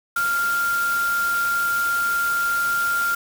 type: tone in noise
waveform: sine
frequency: 1393 Hz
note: F6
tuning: 5 cents flat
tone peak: -19 dBFS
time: 0.16-3.15 s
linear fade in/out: 5 ms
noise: white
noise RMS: -32 dBFS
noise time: 0.16-3.15 s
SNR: +10 dB
effects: none